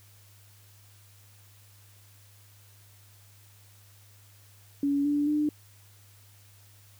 sine tone with pitch steps, 282.9 / 290.9 / 299 Hz, C#4 / D4 / D4, +35 / -16 / +31 cents, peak -23 dBFS, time 4.83-5.49 s, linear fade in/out 2 ms, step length 220 ms, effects added 101 Hz sine -55 dBFS peak until 6.99 s + white hiss -59 dBFS RMS until 6.99 s

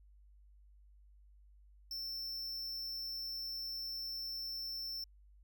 square tone, 5370 Hz, E8, 31 cents sharp, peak -40 dBFS, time 1.91-5.04 s, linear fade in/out 2 ms, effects added 50 Hz sine -59 dBFS peak until 5.43 s

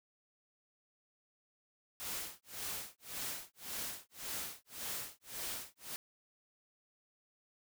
white noise with tremolo, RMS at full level -40 dBFS, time 2-5.96 s, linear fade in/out 0 ms, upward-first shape sine, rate 1.8 Hz, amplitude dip 100%, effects none

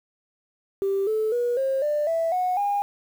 sine tone with pitch steps, 392 / 435 / 482.6 / 535.5 / 594.2 / 659.3 / 731.5 / 811.6 Hz, G4 / A4 / B4 / C5 / D5 / E5 / F#5 / G#5, 0 / -20 / -40 / +40 / +20 / 0 / -20 / -40 cents, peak -20 dBFS, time 0.82-2.82 s, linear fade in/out 0 ms, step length 250 ms, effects tanh soft clip ceiling -16 dBFS + 8-bit

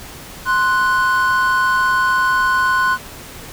triangle tone pair together, 1043.8 / 1480 Hz, C6 / F#6, -4 / 0 cents, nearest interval tritone, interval 604 cents, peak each -14 dBFS, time 0.45-2.98 s, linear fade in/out 50 ms, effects pink hiss -35 dBFS RMS until 3.52 s

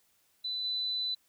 sine tone with level steps, 3996 Hz, B7, 20 cents sharp, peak -32 / -30 dBFS, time 0.44-1.15 s, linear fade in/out 10 ms, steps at 0.64 s, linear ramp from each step 10 ms, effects white hiss -70 dBFS RMS until 1.28 s

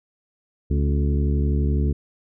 harmonic tone with a mistuned harmonic, 71.9 Hz, D2, 36 cents flat, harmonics 1 / 2 / 3 / 4 / 5 / 6, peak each -19 / -25 / -29 / -31 / -33 / -35 dBFS, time 0.7-1.93 s, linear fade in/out 10 ms, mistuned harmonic 4, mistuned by -50 cents, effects none

